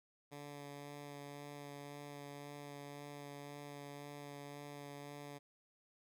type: tone with vibrato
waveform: 10% pulse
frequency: 143.9 Hz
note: D3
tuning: 35 cents flat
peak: -40 dBFS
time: 0.31-5.39 s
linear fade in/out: 20 ms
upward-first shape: sine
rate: 1.9 Hz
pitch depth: 12 cents each way
effects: none